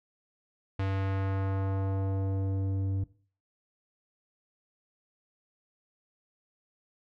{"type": "tone with low-pass filter sweep", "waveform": "square", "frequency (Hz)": 96.8, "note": "G2", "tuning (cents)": -21, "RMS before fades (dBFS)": -30, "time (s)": [0.79, 3.04], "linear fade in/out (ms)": 5, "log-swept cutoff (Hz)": [2900, 250], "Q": 0.92, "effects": ["noise-tail reverb RT60 0.4 s tail -17 dB re dry"]}